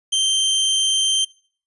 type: tone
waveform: sawtooth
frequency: 3136 Hz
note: G7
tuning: in tune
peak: -13 dBFS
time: 0.12-1.25 s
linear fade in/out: 10 ms
effects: noise-tail reverb RT60 0.5 s tail -23 dB re dry + resampled to 24000 Hz